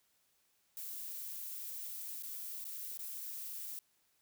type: noise with dropouts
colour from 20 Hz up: violet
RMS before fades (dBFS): -44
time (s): 0.77-3.79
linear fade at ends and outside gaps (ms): 0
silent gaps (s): 2.224-2.234 / 2.642-2.652 / 2.973-2.992
effects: white hiss -75 dBFS RMS until 4.21 s